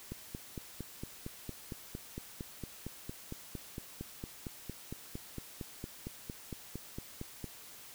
click train, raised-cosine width 3 ms, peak -27 dBFS, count 33, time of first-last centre 0.12-7.443 s, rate 4.37 Hz, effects white hiss -52 dBFS RMS until 7.94 s

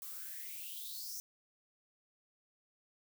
violet noise with high-pass filter sweep, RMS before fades -45 dBFS, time 0.02-1.2 s, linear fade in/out 0 ms, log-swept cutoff 1100 to 6000 Hz, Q 7.8, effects none

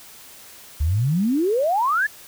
sine exponential sweep, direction up, 68.9 to 1777 Hz, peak -17 dBFS, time 0.8-2.07 s, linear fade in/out 10 ms, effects white hiss -44 dBFS RMS until 2.27 s

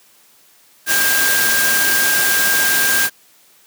sine tone in noise, 1600 Hz, G6, 35 cents sharp, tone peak -16 dBFS, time 0.86-3.1 s, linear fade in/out 50 ms, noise white, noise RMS -17 dBFS, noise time 0.86-3.1 s, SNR -2 dB, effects white hiss -51 dBFS RMS until 3.66 s + high-pass 150 Hz 12 dB/octave

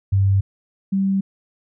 sine tone pair in turn, 97.8 / 194.19 Hz, G2 / G3, -4 / -16 cents, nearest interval octave, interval 1188 cents, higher second, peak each -13 / -16 dBFS, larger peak first, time 0.12-0.41 / 0.92-1.21 s, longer neither, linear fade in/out 10 ms, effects none

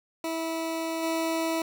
20% pulse tone with level steps, 326.2 Hz, E4, 18 cents flat, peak -24 / -21 dBFS, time 0.24-1.62 s, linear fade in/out 2 ms, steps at 1.02 s, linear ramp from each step 20 ms, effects none

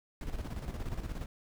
brown noise with tremolo, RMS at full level -36 dBFS, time 0.21-1.26 s, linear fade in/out 2 ms, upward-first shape square, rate 17 Hz, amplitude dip 55%, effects none

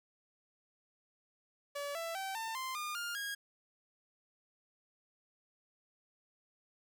sawtooth tone with pitch steps, 572 / 664.7 / 772.4 / 897.6 / 1043 / 1212 / 1408.4 / 1636.7 Hz, D5 / E5 / G5 / A5 / C6 / D#6 / F6 / G#6, -46 / +14 / -26 / +34 / -6 / -46 / +14 / -26 cents, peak -34 dBFS, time 1.75-3.35 s, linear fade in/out 10 ms, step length 200 ms, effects none

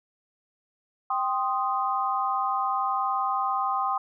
sine chord, C minor, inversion second, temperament equal, 784 / 1046.5 / 1244.5 Hz, G5 / C6 / Eb6, 0 / 0 / 0 cents, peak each -28 dBFS, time 1.1-3.98 s, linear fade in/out 5 ms, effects none

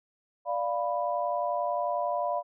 sine chord, B diminished, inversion first, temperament equal, 587.3 / 698.5 / 987.8 Hz, D5 / F5 / B5, 0 / 0 / 0 cents, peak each -31 / -30 / -32 dBFS, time 0.45-2.43 s, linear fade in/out 50 ms, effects none

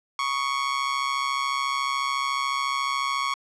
sawtooth tone with amplitude modulation, 1108.7 Hz, C#6, in tune, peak -17 dBFS, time 0.19-3.34 s, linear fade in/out 2 ms, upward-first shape sine, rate 134 Hz, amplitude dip 65%, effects low-pass 6000 Hz 12 dB/octave

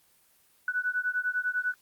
sine beating tone pair, 1480 / 1490 Hz, F#6 / F#6, 0 / +12 cents, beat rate 10 Hz, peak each -30 dBFS, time 0.68-1.74 s, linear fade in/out 2 ms, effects white hiss -64 dBFS RMS until 1.81 s + Opus 24 kbps

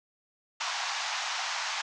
pink band-pass noise, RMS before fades -33 dBFS, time 0.6-1.82 s, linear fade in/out 10 ms, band 730 to 6700 Hz, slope 48 dB/octave, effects none

